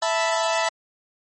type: chord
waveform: sawtooth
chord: E suspended fourth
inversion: none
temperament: equal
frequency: 659.3 / 880 / 987.8 Hz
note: E5 / A5 / B5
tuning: 0 / 0 / 0 cents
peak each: -19 / -22 / -23 dBFS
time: 0.02-0.69 s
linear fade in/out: 5 ms
effects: MP3 32 kbps